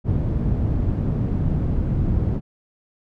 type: low-pass noise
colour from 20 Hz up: white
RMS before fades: -21 dBFS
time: 0.04-2.41 s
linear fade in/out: 50 ms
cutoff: 140 Hz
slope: 12 dB/octave
effects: none